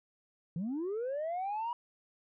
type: linear sweep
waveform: sine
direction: up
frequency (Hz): 155.9 to 972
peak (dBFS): -31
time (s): 0.56-1.73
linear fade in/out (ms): 2
effects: tanh soft clip ceiling -31 dBFS